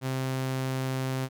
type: tone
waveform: sawtooth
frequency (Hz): 131.3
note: C3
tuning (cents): +6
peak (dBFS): -24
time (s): 0.01-1.29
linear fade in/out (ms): 50
effects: none